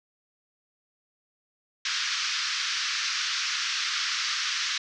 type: band-pass noise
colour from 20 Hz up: white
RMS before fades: -29 dBFS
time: 1.85-4.78 s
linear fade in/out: 5 ms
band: 1200 to 5900 Hz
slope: 48 dB/octave
effects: none